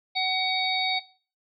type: harmonic tone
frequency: 751 Hz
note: F#5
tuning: 26 cents sharp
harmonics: 1 / 3 / 5 / 6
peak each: -28 / -29 / -27 / -30 dBFS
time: 0.15-1 s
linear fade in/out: 20 ms
effects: noise-tail reverb RT60 0.4 s tail -19 dB re dry + MP3 96 kbps

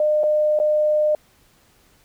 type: tone with dropouts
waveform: sine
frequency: 606 Hz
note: D#5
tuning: 46 cents flat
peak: -15 dBFS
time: 0-1.15 s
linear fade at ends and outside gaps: 2 ms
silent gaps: 0.234-0.238 / 0.59-0.599 s
effects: pink hiss -57 dBFS RMS until 2.04 s

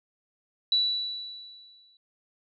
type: tone with exponential decay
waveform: sine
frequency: 3944 Hz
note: B7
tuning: 3 cents flat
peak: -19 dBFS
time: 0.72-1.97 s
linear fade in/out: 2 ms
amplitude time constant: 270 ms
effects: none

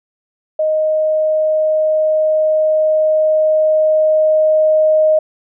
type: tone with level ramp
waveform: sine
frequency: 622.3 Hz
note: D#5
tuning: in tune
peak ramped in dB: -12 to -8 dBFS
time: 0.59-5.19 s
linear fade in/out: 5 ms
effects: none

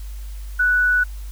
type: tone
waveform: sine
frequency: 1480 Hz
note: F#6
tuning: in tune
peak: -14 dBFS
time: 0.59-1.04 s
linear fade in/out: 10 ms
effects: added 50 Hz sine -29 dBFS peak until 1.31 s + white hiss -48 dBFS RMS until 1.31 s

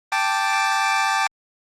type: chord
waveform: 25% pulse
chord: G suspended second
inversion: none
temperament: equal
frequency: 784 / 880 / 1174.7 Hz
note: G5 / A5 / D6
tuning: 0 / 0 / 0 cents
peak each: -19 dBFS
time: 0.12-1.27 s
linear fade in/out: 2 ms
effects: low-pass 7000 Hz 12 dB/octave + Opus 24 kbps

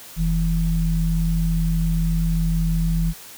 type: tone pair together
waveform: sine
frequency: 43.52 / 164.3 Hz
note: F1 / E3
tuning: -5 / -5 cents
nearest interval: octave + major seventh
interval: 2300 cents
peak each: -20 dBFS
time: 0.16-3.14 s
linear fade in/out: 50 ms
effects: white hiss -41 dBFS RMS until 3.37 s

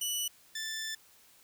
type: tone pair in turn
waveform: 15% pulse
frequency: 2960 / 1763.5 Hz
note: F#7 / A6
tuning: 0 / +3 cents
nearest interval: major sixth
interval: 897 cents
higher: first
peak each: -24 / -29 dBFS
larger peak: first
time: 0.01-0.28 / 0.55-0.95 s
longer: second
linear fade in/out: 5 ms
effects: white hiss -61 dBFS RMS until 1.43 s

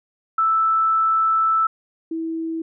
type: tone pair in turn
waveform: sine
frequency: 1318.5 / 325.7 Hz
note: E6 / E4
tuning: 0 / -21 cents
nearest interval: 2 octaves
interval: 2421 cents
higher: first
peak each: -15 / -23 dBFS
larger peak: first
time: 0.38-1.67 / 2.11-2.62 s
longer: first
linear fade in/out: 5 ms
effects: none

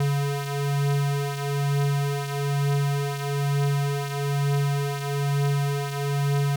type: beating tone pair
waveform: square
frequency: 141.3 / 142.4 Hz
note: C#3 / C#3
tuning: +34 / +47 cents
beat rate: 1.1 Hz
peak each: -24 / -30 dBFS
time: 0-6.56 s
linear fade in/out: 5 ms
effects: none

